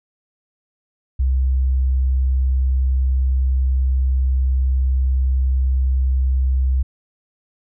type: tone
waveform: sine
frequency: 65.1 Hz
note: C2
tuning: 8 cents flat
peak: -14 dBFS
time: 1.19-6.83 s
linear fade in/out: 10 ms
effects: none